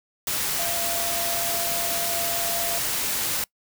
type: tone in noise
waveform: sine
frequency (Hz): 683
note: F5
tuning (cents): -39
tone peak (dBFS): -31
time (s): 0.59-2.78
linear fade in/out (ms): 2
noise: white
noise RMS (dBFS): -26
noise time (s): 0.27-3.44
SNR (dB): -8
effects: noise-tail reverb RT60 0.1 s tail -24 dB re dry